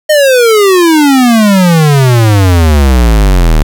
square exponential sweep, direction down, 622.3 to 36.71 Hz, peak -4 dBFS, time 0.09-3.63 s, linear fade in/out 10 ms, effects 7-bit

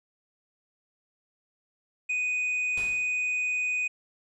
triangle tone, 2489 Hz, D#7, in tune, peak -24 dBFS, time 2.09-3.88 s, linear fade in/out 10 ms
pink noise with exponential decay, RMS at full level -39 dBFS, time 2.77-3.28 s, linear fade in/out 5 ms, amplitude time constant 110 ms
effects resampled to 24000 Hz

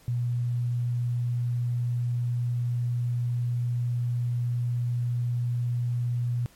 sine tone, 121.1 Hz, B2, 34 cents flat, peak -24 dBFS, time 0.08-6.46 s, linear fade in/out 0 ms, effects pink hiss -57 dBFS RMS until 6.55 s + MP3 64 kbps

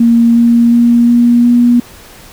sine tone with pitch steps, 233.1 / 235 / 236.9 / 238.8 / 240.8 Hz, A#3 / A#3 / A#3 / A#3 / B3, 0 / +14 / +28 / +42 / -44 cents, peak -4 dBFS, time 0-1.8 s, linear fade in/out 5 ms, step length 360 ms, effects pink hiss -36 dBFS RMS until 2.32 s

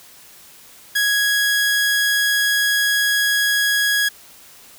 sawtooth tone, 1661.2 Hz, G#6, in tune, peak -12 dBFS, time 0.95-4.09 s, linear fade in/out 10 ms, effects white hiss -45 dBFS RMS until 4.78 s

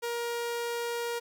sawtooth tone, 472.2 Hz, A#4, 22 cents sharp, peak -27 dBFS, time 0.02-1.2 s, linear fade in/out 20 ms, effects 11-bit

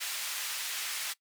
pink band-pass noise, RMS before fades -36 dBFS, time 0-1.14 s, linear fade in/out 20 ms, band 1900 to 16000 Hz, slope 12 dB/octave, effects noise-tail reverb RT60 0.1 s tail -20 dB re dry

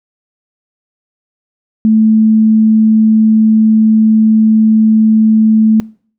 sine tone, 218.9 Hz, A3, 9 cents flat, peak -5 dBFS, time 1.85-5.8 s, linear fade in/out 0 ms, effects noise-tail reverb RT60 0.5 s tail -24 dB re dry

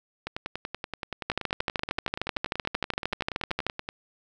two click trains, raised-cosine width 0.3 ms, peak -10 / -16 dBFS, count 32 / 39, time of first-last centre 1.3-3.666 / 0.27-3.889 s, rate 13.1 / 10.5 Hz, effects none

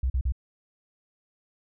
sine tone bursts, 64 Hz, C2, 38 cents flat, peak -22 dBFS, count 3, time 0.03-0.322 s, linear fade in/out 5 ms, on 70 ms, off 41 ms, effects none

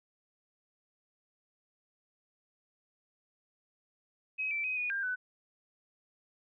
sine tone with pitch steps, 2541 / 2332 / 2519 / 2461 / 1597 / 1501 Hz, D#7 / D7 / D#7 / D#7 / G6 / F#6, +36 / -13 / +21 / -20 / +32 / +24 cents, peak -31 dBFS, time 4.38-5.16 s, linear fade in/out 20 ms, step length 130 ms, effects none

